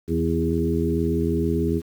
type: harmonic tone with a mistuned harmonic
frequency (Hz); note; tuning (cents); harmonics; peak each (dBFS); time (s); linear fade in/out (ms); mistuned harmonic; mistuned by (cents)
82.41; E2; 0; 1 / 2 / 3 / 4 / 5; -26 / -26 / -26 / -26 / -26; 0.07-1.82; 50; 4; +22
effects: 8-bit